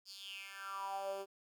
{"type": "tone with high-pass filter sweep", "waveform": "10% pulse", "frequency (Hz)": 196, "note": "G3", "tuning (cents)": 0, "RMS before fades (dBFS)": -44, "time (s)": [0.05, 1.26], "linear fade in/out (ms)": 50, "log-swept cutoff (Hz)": [5000, 410], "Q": 6.4, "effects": ["12-bit"]}